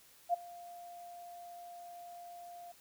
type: tone with ADSR envelope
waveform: sine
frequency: 698.5 Hz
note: F5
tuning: in tune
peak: -25 dBFS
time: 0.29-2.72 s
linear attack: 46 ms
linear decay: 12 ms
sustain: -22 dB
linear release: 6 ms
effects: white hiss -62 dBFS RMS until 2.8 s